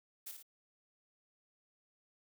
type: noise with echo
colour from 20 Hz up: blue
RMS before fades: -45 dBFS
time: 0.26-0.32 s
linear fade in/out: 10 ms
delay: 54 ms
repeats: 2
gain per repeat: -5 dB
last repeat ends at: 0.428 s
effects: none